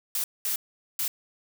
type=noise bursts at uneven times; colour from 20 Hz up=blue; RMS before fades=-28 dBFS; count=3; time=0.15-0.24 / 0.45-0.56 / 0.99-1.08 s; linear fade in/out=2 ms; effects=none